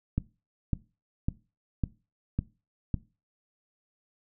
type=click train; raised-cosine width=5 ms; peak=-14 dBFS; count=6; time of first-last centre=0.18-2.942 s; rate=1.81 Hz; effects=noise-tail reverb RT60 0.3 s tail -19 dB re dry